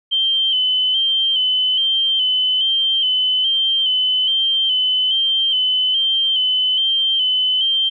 sine tone with vibrato, 3089 Hz, G7, 26 cents flat, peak -14 dBFS, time 0.11-7.9 s, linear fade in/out 20 ms, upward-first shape square, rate 1.2 Hz, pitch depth 35 cents each way, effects none

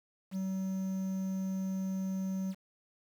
triangle tone with quantisation, 190 Hz, F#3, 46 cents sharp, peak -30 dBFS, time 0.31-2.55 s, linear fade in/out 50 ms, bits 9, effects none

